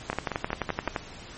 two click trains, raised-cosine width 0.5 ms, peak -14 / -11 dBFS, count 5 / 11, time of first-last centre 0.13-0.879 / 0.1-0.962 s, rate 5.34 / 11.6 Hz, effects pink hiss -44 dBFS RMS until 1.37 s + MP3 32 kbps

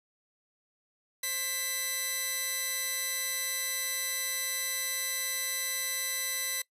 5% pulse tone pair together, 531.2 / 2002 Hz, C5 / B6, +26 / +23 cents, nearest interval octave + major seventh, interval 2297 cents, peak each -30 / -20 dBFS, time 1.23-6.62 s, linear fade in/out 5 ms, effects noise-tail reverb RT60 0.1 s tail -21 dB re dry + resampled to 32000 Hz

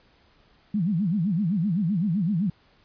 sine tone with vibrato, 185 Hz, F#3, in tune, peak -21 dBFS, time 0.74-2.5 s, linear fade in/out 5 ms, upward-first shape sine, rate 7.8 Hz, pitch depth 270 cents each way, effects pink hiss -60 dBFS RMS until 2.84 s + resampled to 11025 Hz

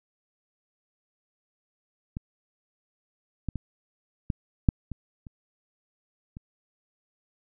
clicks, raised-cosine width 5 ms, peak -20 / -17 / -19 / -14 / -6 / -22 / -30 / -27 dBFS, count 8, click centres 2.169 / 3.487 / 3.557 / 4.302 / 4.688 / 4.917 / 5.268 / 6.369 s, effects none

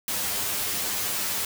white noise with comb filter, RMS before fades -28 dBFS, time 0.08-1.45 s, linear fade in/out 2 ms, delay 9.9 ms, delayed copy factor +0.9, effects none

